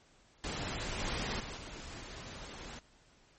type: noise with level steps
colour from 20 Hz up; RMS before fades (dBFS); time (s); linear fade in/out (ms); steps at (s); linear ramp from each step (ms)
pink; -38 / -36 / -43 / -46; 0.44-2.79; 0; 0.99 / 1.4 / 1.57; 2
effects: pink hiss -65 dBFS RMS until 3.38 s + MP3 32 kbps